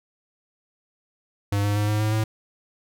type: tone with pitch steps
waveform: square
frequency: 101.1 / 102.69 / 104.3 / 105.94 / 107.61 / 109.3 Hz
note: G#2 / G#2 / G#2 / G#2 / A2 / A2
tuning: -46 / -19 / +8 / +35 / -38 / -11 cents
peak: -21 dBFS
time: 1.52-2.24 s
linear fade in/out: 5 ms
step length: 120 ms
effects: none